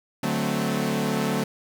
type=chord; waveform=sawtooth; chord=D dominant seventh; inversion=none; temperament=equal with one note detuned; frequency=146.83 / 185 / 220 / 258.6 Hz; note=D3 / F#3 / A3 / C4; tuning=0 / 0 / 0 / -20 cents; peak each=-26 / -25 / -23 / -26 dBFS; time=0.23-1.44 s; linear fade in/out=5 ms; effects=9-bit

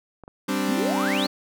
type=clicks; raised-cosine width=1 ms; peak=-28 dBFS; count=2; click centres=0.237 / 0.279 s
type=chord; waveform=sawtooth; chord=G suspended fourth; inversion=none; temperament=equal; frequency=196 / 261.6 / 293.7 Hz; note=G3 / C4 / D4; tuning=0 / 0 / 0 cents; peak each=-23 dBFS; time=0.48-1.27 s; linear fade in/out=10 ms
type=exponential sweep; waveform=sine; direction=up; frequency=196 to 4600 Hz; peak=-26 dBFS; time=0.68-1.27 s; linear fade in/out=10 ms
effects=none

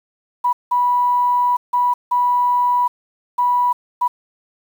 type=tone bursts at uneven times; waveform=sine; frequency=980 Hz; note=B5; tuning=14 cents flat; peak=-13 dBFS; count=6; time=0.44-0.53 / 0.71-1.57 / 1.73-1.94 / 2.11-2.88 / 3.38-3.73 / 4.01-4.08 s; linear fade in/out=10 ms; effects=7-bit

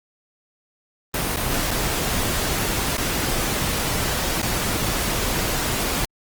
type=noise with dropouts; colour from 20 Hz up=pink; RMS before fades=-23 dBFS; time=1.14-6.05 s; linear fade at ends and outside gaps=2 ms; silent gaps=1.362-1.368 / 1.708-1.712 / 2.97-2.98 / 4.418-4.428 s; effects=Opus 24 kbps

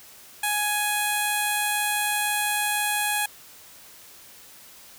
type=tone with notch filter; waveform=5% pulse; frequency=834 Hz; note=G#5; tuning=7 cents sharp; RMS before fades=-25 dBFS; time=0.43-3.26 s; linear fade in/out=5 ms; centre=5300 Hz; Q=0.65; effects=white hiss -48 dBFS RMS until 4.98 s

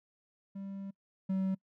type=tone pair in turn; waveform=triangle; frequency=196 / 190.53 Hz; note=G3 / G3; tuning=0 / -49 cents; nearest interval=unison; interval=49 cents; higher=first; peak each=-37 / -27 dBFS; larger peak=second; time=0.55-0.91 / 1.29-1.55 s; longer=first; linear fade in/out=10 ms; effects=noise-tail reverb RT60 0.1 s tail -25 dB re dry

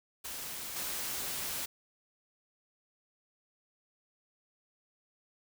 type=noise with level steps; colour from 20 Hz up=white; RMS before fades=-41 / -37 dBFS; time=0.24-1.66 s; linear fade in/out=10 ms; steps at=0.76 s; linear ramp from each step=2 ms; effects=none

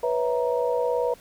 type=tone cluster; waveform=sine; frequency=489.3 / 548 / 650 / 938 Hz; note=B4 / C#5 / E5 / A#5; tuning=-16 / -20 / -24 / +11 cents; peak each=-23 / -30 / -30 / -30 dBFS; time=0.03-1.14 s; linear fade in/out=5 ms; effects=pink hiss -52 dBFS RMS until 1.2 s

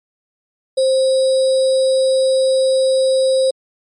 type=tone with sample-and-hold; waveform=sine; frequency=526 Hz; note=C5; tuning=9 cents sharp; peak=-11 dBFS; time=0.77-3.51 s; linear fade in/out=10 ms; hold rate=4410 Hz; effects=MP3 48 kbps

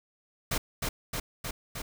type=noise with echo; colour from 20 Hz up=pink; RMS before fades=-29 dBFS; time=0.51-0.58 s; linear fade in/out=5 ms; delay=310 ms; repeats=4; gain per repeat=-2 dB; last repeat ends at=1.82 s; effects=none

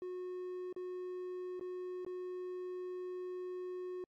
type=tone with dropouts; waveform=triangle; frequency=364.1 Hz; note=F#4; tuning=28 cents flat; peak=-38 dBFS; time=0.02-4.04 s; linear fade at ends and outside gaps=1 ms; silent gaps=0.727-0.763 / 1.596-1.61 / 2.049-2.064 s; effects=AAC 64 kbps

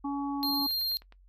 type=harmonic tone; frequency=281.2 Hz; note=C#4; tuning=25 cents sharp; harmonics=1 / 3 / 4; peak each=-30 / -37 / -40 dBFS; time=0.04-0.67 s; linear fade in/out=10 ms
type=tone; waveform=square; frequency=4196 Hz; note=C8; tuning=4 cents sharp; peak=-28 dBFS; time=0.43-0.97 s; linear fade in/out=0 ms
type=click train; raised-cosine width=0.3 ms; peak=-36 dBFS; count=5; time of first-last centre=0.71-1.124 s; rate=9.67 Hz
effects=noise-tail reverb RT60 0.1 s tail -17 dB re dry + added 46 Hz sine -55 dBFS peak until 1.28 s

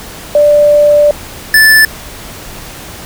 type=tone pair in turn; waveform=sine / square; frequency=589 / 1750.8 Hz; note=D5 / A6; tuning=+5 / -9 cents; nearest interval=octave + perfect fifth; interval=1886 cents; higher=second; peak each=-3 dBFS; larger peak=neither; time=0.35-1.11 / 1.54-1.85 s; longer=first; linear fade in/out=2 ms; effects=pink hiss -28 dBFS RMS until 3.05 s

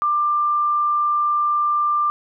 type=tone; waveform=sine; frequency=1188 Hz; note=D6; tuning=20 cents sharp; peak=-16 dBFS; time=0.02-2.1 s; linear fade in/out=0 ms; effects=none

